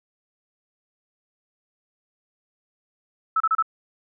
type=tone bursts; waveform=sine; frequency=1309 Hz; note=E6; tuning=13 cents flat; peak=-17 dBFS; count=4; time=3.36-3.625 s; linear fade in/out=5 ms; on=43 ms; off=31 ms; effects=none